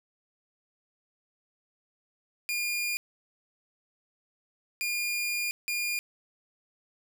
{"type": "tone bursts at uneven times", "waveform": "sawtooth", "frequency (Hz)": 2419, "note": "D#7", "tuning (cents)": -49, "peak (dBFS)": -25, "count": 3, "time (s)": [[2.49, 2.97], [4.81, 5.51], [5.68, 5.99]], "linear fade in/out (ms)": 0, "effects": []}